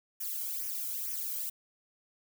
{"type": "noise with flanger", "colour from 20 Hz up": "violet", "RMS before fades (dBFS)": -36, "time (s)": [0.2, 1.5], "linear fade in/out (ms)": 10, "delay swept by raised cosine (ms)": [0.24, 1.14], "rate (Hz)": 2.2, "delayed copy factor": -0.9, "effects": []}